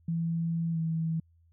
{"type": "tone with pitch glide", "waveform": "sine", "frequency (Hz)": [166.2, 162.31], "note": ["E3", "E3"], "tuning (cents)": [15, -27], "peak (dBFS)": -27, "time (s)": [0.08, 1.2], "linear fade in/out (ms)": 5, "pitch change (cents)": -42, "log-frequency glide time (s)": [0.72, 0.78], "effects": ["added 83 Hz sine -60 dBFS peak until 1.52 s"]}